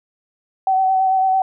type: tone with vibrato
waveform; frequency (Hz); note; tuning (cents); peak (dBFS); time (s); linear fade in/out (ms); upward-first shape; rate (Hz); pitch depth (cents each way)
sine; 760; F#5; +46; -13; 0.67-1.42; 2; sine; 9; 20
effects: none